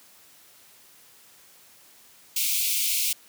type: high-pass noise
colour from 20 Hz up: white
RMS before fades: -25 dBFS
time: 2.36-3.13 s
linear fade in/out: 5 ms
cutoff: 2200 Hz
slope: 96 dB/octave
effects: white hiss -54 dBFS RMS until 3.28 s + high-pass 80 Hz 12 dB/octave